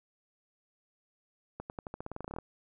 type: accelerating click train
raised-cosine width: 1 ms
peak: -25 dBFS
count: 16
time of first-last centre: 1.6-2.386 s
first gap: 99 ms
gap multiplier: 0.9
effects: none